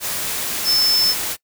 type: tone in noise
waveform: sine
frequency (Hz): 5274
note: E8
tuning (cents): 0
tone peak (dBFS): -14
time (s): 0.64-1.15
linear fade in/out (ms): 50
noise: white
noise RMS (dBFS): -24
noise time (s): 0-1.37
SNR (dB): +7
effects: noise-tail reverb RT60 0.1 s tail -22 dB re dry